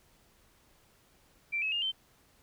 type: tone with pitch steps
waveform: sine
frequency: 2349 / 2576 / 2826 / 3100 Hz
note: D7 / E7 / F7 / G7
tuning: 0 / -41 / +20 / -20 cents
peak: -29 dBFS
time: 1.52-1.92 s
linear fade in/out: 20 ms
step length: 100 ms
effects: pink hiss -65 dBFS RMS until 2.42 s